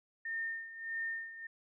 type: tone with tremolo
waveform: sine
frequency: 1819 Hz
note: A#6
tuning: 43 cents flat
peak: -34 dBFS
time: 0.25-1.47 s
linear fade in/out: 5 ms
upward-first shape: sine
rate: 1.6 Hz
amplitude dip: 75%
effects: none